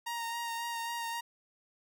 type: tone with vibrato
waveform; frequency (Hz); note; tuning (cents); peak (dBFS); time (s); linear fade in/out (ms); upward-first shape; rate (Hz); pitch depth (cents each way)
sawtooth; 932.3; A#5; 0; -31; 0.06-1.21; 10; sine; 3.7; 19
effects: none